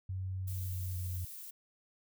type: tone with pitch glide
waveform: sine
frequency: 93.9 to 90.23 Hz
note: F#2 to F#2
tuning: +26 to -43 cents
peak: -35 dBFS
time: 0.09-1.25 s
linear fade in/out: 5 ms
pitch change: -69 cents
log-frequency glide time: 0.43-1.09 s
type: noise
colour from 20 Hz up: violet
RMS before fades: -47 dBFS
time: 0.47-1.51 s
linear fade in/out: 10 ms
effects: none